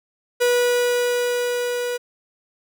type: tone with level ramp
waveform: 45% pulse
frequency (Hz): 487.7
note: B4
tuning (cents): -22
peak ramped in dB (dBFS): -15 to -23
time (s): 0.4-1.98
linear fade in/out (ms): 20
effects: none